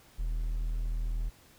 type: tone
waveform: triangle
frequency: 40.13 Hz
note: E1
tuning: 46 cents flat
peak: -27 dBFS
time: 0.18-1.3 s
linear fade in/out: 20 ms
effects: pink hiss -59 dBFS RMS until 1.58 s